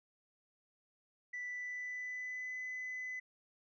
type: tone with pitch glide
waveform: sine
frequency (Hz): 1975.5 to 2012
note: B6 to B6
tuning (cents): 0 to +32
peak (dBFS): -38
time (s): 1.33-3.2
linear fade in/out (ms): 10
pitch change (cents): +32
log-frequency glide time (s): 1.43-2.56
effects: tanh soft clip ceiling -37 dBFS